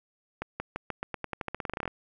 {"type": "accelerating click train", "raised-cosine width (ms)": 0.5, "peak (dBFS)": -17, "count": 20, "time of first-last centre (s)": [0.42, 1.878], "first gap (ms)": 180, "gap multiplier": 0.89, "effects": []}